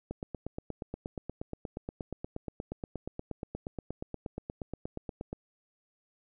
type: click train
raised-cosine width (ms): 2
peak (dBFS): -23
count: 45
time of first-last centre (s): 0.11-5.329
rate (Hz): 8.43
effects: none